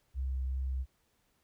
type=tone with vibrato; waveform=sine; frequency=65.41 Hz; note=C2; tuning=in tune; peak=-31 dBFS; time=0.14-0.86 s; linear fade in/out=50 ms; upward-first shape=triangle; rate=2.6 Hz; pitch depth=14 cents each way; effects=pink hiss -74 dBFS RMS until 1.43 s